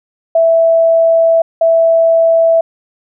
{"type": "tone pair in turn", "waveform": "sine", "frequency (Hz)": [659.3, 659.3], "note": ["E5", "E5"], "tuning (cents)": [0, 0], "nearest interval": "unison", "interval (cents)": 0, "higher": "neither", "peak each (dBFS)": -6, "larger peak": "neither", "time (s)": [[0.35, 1.42], [1.61, 2.61]], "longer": "first", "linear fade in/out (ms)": 5, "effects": []}